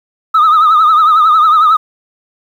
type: tone with vibrato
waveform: sine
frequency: 1259 Hz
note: D#6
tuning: 20 cents sharp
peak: -3 dBFS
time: 0.34-1.77 s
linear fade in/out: 10 ms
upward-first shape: triangle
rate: 11 Hz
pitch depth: 100 cents each way
effects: tanh soft clip ceiling -3 dBFS + 7-bit